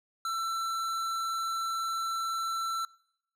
sine tone with hard clipping, 1339 Hz, E6, 27 cents sharp, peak -32 dBFS, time 0.25-2.85 s, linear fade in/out 2 ms, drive 15 dB, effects noise-tail reverb RT60 0.8 s tail -24 dB re dry

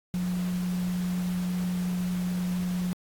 sine tone in noise, 180 Hz, F#3, 47 cents flat, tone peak -26 dBFS, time 0.14-2.93 s, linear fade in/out 0 ms, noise pink, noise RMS -43 dBFS, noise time 0.14-2.93 s, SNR +14 dB, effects AAC 64 kbps

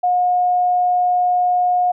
sine tone, 720 Hz, F#5, 47 cents flat, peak -13 dBFS, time 0.03-1.92 s, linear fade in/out 10 ms, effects none

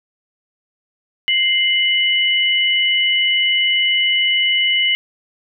sine tone pair together, 2093 / 2960 Hz, C7 / F#7, 0 / 0 cents, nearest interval tritone, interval 600 cents, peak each -17 / -15 dBFS, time 1.28-4.95 s, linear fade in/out 0 ms, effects none

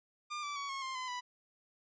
sawtooth tone with pitch steps, 1200 / 1161.8 / 1124.8 / 1089 / 1054.4 / 1020.8 / 988.3 Hz, D6 / D6 / C#6 / C#6 / C6 / C6 / B5, +37 / -19 / +25 / -31 / +13 / -43 / +1 cents, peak -34 dBFS, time 0.3-1.21 s, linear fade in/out 20 ms, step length 130 ms, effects resampled to 16000 Hz

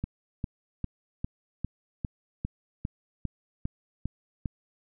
click train, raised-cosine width 5 ms, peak -18 dBFS, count 12, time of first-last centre 0.04-4.458 s, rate 2.49 Hz, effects none

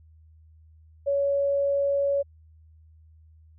sine tone, 561 Hz, C#5, 21 cents sharp, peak -21 dBFS, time 1.06-2.23 s, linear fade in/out 20 ms, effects added 79 Hz sine -51 dBFS peak until 3.58 s

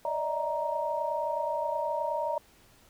sine tone cluster, 583 / 611 / 642 / 936 Hz, D5 / D#5 / E5 / A#5, -13 / -32 / -46 / +7 cents, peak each -34 / -36 / -35 / -31 dBFS, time 0.05-2.38 s, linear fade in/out 2 ms, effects pink hiss -60 dBFS RMS until 2.89 s

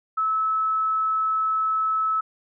sine tone, 1300 Hz, E6, 24 cents flat, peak -20 dBFS, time 0.17-2.21 s, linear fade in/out 10 ms, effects none

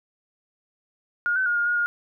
sine tone with pitch steps, 1427 / 1524 / 1429 / 1417 / 1437 / 1423 Hz, F6 / G6 / F6 / F6 / F6 / F6, +37 / -49 / +39 / +25 / +49 / +32 cents, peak -20 dBFS, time 1.26-1.86 s, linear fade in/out 0 ms, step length 100 ms, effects none

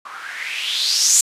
violet noise with low-pass filter sweep, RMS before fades -20 dBFS, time 0.05-1.21 s, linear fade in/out 5 ms, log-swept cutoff 1100 to 7500 Hz, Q 4.7, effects resampled to 32000 Hz

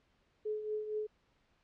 sine tone with tremolo, 427 Hz, G#4, 48 cents sharp, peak -32 dBFS, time 0.45-1.07 s, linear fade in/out 10 ms, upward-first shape triangle, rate 4.3 Hz, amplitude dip 65%, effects pink hiss -73 dBFS RMS until 1.63 s + low-pass 4000 Hz 12 dB/octave

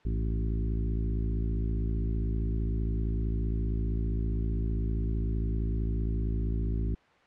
harmonic tone with a mistuned harmonic, 55.3 Hz, A1, 9 cents sharp, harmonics 1 / 2 / 3 / 4 / 5 / 6 / 7, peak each -28 / -34 / -38 / -40 / -42 / -44 / -45 dBFS, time 0.05-6.95 s, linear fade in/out 5 ms, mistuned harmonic 2, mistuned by -69 cents, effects white hiss -60 dBFS RMS until 7.26 s + low-pass 2000 Hz 12 dB/octave

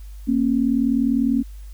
sine tone pair together, 233.1 / 273.1 Hz, A#3 / C#4, 0 / -26 cents, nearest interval minor third, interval 274 cents, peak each -19 dBFS, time 0.27-1.43 s, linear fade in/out 20 ms, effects added 50 Hz sine -34 dBFS peak until 1.73 s + white hiss -55 dBFS RMS until 1.73 s

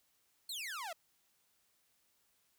sawtooth exponential sweep, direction down, 4435 to 622.3 Hz, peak -37 dBFS, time 0.49-0.93 s, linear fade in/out 5 ms, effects white hiss -75 dBFS RMS until 2.58 s

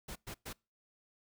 pink noise bursts, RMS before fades -44 dBFS, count 3, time 0.08-0.531 s, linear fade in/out 10 ms, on 77 ms, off 110 ms, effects noise-tail reverb RT60 0.3 s tail -26 dB re dry

